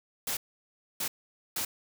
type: noise bursts at uneven times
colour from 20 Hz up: white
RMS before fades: -32 dBFS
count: 3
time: 0.27-0.37 / 1-1.08 / 1.56-1.65 s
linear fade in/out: 5 ms
effects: none